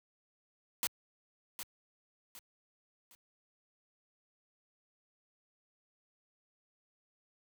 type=noise with echo; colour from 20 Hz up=white; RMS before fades=-33 dBFS; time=0.83-0.87 s; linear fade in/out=0 ms; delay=760 ms; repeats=3; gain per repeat=-9 dB; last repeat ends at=3.15 s; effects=high-pass 100 Hz 12 dB/octave